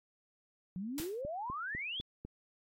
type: exponential sweep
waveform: sine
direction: up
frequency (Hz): 174.61 to 3500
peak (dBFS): -37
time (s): 0.76-2.01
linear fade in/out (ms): 0
type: noise with exponential decay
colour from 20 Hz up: white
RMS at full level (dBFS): -38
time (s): 0.98-1.21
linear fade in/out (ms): 1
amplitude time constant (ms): 50
type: click train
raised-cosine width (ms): 3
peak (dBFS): -31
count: 6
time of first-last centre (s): 1-2.25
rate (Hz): 4
effects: AAC 48 kbps